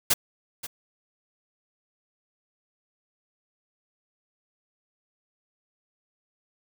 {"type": "noise with echo", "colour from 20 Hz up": "white", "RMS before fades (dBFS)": -20, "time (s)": [0.1, 0.14], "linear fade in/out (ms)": 10, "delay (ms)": 530, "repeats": 1, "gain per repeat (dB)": -15, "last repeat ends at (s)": 0.67, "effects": []}